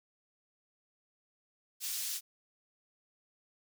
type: high-pass noise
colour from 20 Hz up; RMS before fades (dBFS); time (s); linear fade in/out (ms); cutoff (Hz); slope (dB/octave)
pink; -37; 1.8-2.21; 50; 4700; 12
effects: none